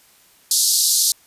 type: band-pass noise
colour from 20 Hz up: pink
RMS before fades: -17 dBFS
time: 0.51-1.12 s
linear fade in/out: 2 ms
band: 4100 to 13000 Hz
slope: 48 dB/octave
effects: white hiss -53 dBFS RMS until 1.26 s + resampled to 32000 Hz